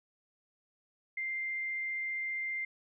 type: tone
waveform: sine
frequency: 2095 Hz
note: C7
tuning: 2 cents sharp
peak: -33 dBFS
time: 1.17-2.65 s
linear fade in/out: 5 ms
effects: none